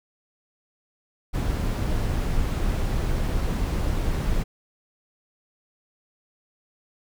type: noise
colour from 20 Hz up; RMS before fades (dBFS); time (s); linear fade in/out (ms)
brown; -24; 1.33-4.44; 20
effects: none